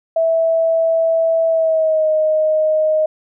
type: tone with pitch glide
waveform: sine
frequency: 655 to 622.5 Hz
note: E5 to D#5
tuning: -11 to +1 cents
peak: -12 dBFS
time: 0.16-3.06 s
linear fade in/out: 5 ms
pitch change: -88 cents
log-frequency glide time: 1.48-2.09 s
effects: none